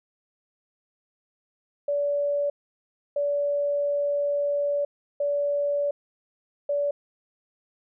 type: tone bursts at uneven times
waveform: sine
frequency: 575 Hz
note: D5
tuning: 37 cents flat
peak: -22 dBFS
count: 4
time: 1.88-2.5 / 3.16-4.85 / 5.2-5.91 / 6.69-6.91 s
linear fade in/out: 5 ms
effects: none